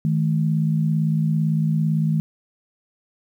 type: tone pair together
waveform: sine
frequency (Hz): 157.7 / 215.5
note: D#3 / A3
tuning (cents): +24 / -36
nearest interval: perfect fourth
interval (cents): 540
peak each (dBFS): -18 / -24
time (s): 0.05-2.2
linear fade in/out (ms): 0
effects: 9-bit